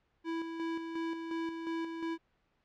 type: tone with tremolo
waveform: square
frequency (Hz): 329.6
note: E4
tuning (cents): 0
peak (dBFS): -34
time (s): 0.24-2.18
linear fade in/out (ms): 50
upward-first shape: square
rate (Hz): 2.8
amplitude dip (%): 45
effects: pink hiss -75 dBFS RMS until 2.64 s + low-pass 3000 Hz 12 dB/octave